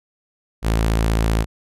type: tone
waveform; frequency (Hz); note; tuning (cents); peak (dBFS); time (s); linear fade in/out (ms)
sawtooth; 55.3; A1; +9; -12; 0.62-1.46; 50
effects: resampled to 32000 Hz